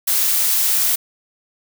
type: noise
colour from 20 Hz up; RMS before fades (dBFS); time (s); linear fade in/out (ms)
blue; -17; 0.07-0.96; 10
effects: none